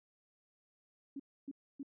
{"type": "tone bursts", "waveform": "sine", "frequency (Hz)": 277.2, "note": "C#4", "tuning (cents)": 0, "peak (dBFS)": -40, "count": 3, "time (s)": [1.16, 1.831], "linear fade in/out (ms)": 5, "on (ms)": 37, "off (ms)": 280, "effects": []}